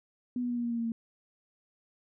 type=tone with pitch steps; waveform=sine; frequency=246.9 / 244.2 / 241.5 / 238.9 / 236.3 / 233.7 / 231.2 / 228.6 Hz; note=B3 / B3 / B3 / A#3 / A#3 / A#3 / A#3 / A#3; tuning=0 / -19 / -39 / +43 / +24 / +5 / -14 / -34 cents; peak=-29 dBFS; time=0.36-0.92 s; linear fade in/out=2 ms; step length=70 ms; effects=none